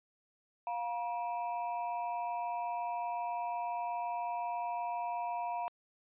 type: ring-modulated tone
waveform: triangle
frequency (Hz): 830.6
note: G#5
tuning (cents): 0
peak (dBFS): -29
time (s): 0.67-5.68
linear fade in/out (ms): 0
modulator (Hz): 126
effects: resampled to 8000 Hz